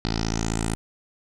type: tone with low-pass filter sweep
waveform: 10% pulse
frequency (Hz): 55.5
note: A1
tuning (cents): +16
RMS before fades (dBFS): -26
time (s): 0.05-0.75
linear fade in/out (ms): 0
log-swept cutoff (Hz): 4500 to 9200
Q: 5
effects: none